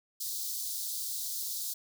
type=high-pass noise; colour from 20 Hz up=white; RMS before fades=-36 dBFS; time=0.2-1.74 s; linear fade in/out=10 ms; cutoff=3800 Hz; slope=48 dB/octave; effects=none